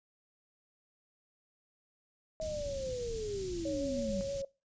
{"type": "linear sweep", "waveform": "sine", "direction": "down", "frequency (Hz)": [638, 185], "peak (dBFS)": -35, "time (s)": [2.4, 4.21], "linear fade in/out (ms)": 0}
{"type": "band-stop noise", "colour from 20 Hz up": "pink", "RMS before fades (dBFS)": -43, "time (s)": [2.41, 4.42], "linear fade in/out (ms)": 5, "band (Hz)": [190, 4900], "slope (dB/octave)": 12}
{"type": "tone with vibrato", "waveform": "sine", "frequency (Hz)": 554.4, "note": "C#5", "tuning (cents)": 0, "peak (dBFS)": -34, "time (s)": [3.65, 4.45], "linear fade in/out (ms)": 5, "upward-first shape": "square", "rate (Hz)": 6.3, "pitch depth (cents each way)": 16}
{"effects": ["noise-tail reverb RT60 0.3 s tail -22 dB re dry", "resampled to 16000 Hz"]}